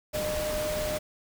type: tone in noise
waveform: sine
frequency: 609 Hz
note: D#5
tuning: 37 cents flat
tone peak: -29 dBFS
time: 0.13-0.99 s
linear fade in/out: 20 ms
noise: pink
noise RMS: -34 dBFS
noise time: 0.13-0.99 s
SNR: +2 dB
effects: none